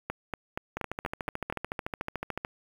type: two click trains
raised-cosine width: 0.5 ms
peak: -16 / -17 dBFS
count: 7 / 24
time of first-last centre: 0.1-1.525 / 0.77-2.449 s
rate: 4.21 / 13.7 Hz
effects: 7-bit